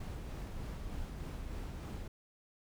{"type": "noise with tremolo", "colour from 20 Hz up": "brown", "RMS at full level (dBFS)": -41, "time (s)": [0, 2.08], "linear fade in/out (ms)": 5, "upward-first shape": "sine", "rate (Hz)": 3.3, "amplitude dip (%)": 25, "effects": []}